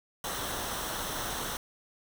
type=noise with comb filter; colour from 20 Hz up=pink; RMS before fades=-35 dBFS; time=0.24-1.57 s; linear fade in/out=2 ms; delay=0.42 ms; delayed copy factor=-0.55; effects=none